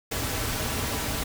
pink noise with comb filter, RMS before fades -29 dBFS, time 0.11-1.24 s, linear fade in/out 10 ms, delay 5.6 ms, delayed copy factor -0.5, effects none

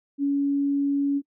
sine tone, 281.4 Hz, C#4, 26 cents sharp, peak -20 dBFS, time 0.18-1.22 s, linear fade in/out 50 ms, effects noise-tail reverb RT60 0.1 s tail -23 dB re dry

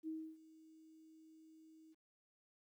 sine tone with ADSR envelope, 317.6 Hz, D#4, 36 cents sharp, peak -40 dBFS, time 0.03-1.95 s, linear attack 46 ms, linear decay 290 ms, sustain -20 dB, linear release 29 ms, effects 13-bit

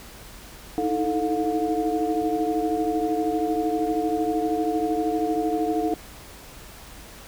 sine tone cluster, 309.5 / 322.3 / 438.9 / 715 Hz, D#4 / E4 / A4 / F5, -9 / -39 / -4 / +41 cents, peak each -27 dBFS, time 0.78-5.94 s, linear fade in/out 0 ms, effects added 50 Hz sine -49 dBFS peak until 7.27 s + pink hiss -44 dBFS RMS until 7.27 s

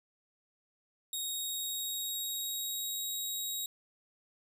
15% pulse tone with pitch glide, 3756 to 3802 Hz, A#7 to A#7, +12 to +33 cents, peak -28 dBFS, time 1.13-3.66 s, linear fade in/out 2 ms, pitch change +21 cents, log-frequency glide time 1.24-3.03 s, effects none

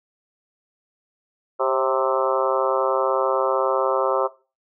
harmonic tone with a mistuned harmonic, 130.81 Hz, C3, in tune, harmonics 3 / 4 / 5 / 6 / 7 / 8 / 9 / 10, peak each -26 / -22 / -27 / -30 / -28 / -28 / -29 / -28 dBFS, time 1.59-4.28 s, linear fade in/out 20 ms, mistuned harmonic 4, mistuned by +36 cents, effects noise-tail reverb RT60 0.3 s tail -17 dB re dry

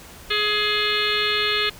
harmonic tone with a mistuned harmonic, 420 Hz, G#4, 19 cents sharp, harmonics 1 / 3 / 4 / 5 / 6 / 7 / 8 / 9 / 10, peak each -28 / -28 / -28 / -28 / -28 / -28 / -28 / -28 / -28 dBFS, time 0.3-1.7 s, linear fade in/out 10 ms, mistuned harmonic 9, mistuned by -67 cents, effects pink hiss -43 dBFS RMS until 1.79 s

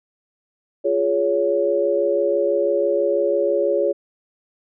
sine chord, Db major, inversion first, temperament equal with one note detuned, 349.2 / 415.3 / 561.1 Hz, F4 / Ab4 / Db5, 0 / 0 / +21 cents, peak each -23 / -21 / -19 dBFS, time 0.84-3.93 s, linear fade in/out 20 ms, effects none

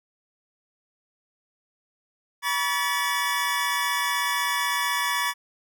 25% pulse tone cluster, 969 / 1132 / 1726 Hz, B5 / C#6 / A6, -33 / +36 / -34 cents, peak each -24 dBFS, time 2.42-5.34 s, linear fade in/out 50 ms, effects none

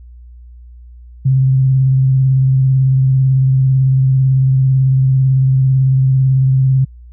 sine tone with vibrato, 132.3 Hz, C3, 20 cents sharp, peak -8 dBFS, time 1.25-6.85 s, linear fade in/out 10 ms, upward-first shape sine, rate 18 Hz, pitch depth 26 cents each way, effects added 60 Hz sine -34 dBFS peak until 7.12 s

